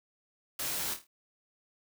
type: noise with echo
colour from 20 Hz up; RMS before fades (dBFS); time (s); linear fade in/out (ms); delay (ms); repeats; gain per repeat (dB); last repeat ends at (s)
white; -35; 0.59-0.94; 5; 26; 5; -7; 1.07
effects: none